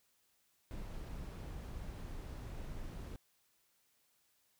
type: noise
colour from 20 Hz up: brown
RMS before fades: -45 dBFS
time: 0.71-3.16 s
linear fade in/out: 0 ms
effects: white hiss -75 dBFS RMS until 4.59 s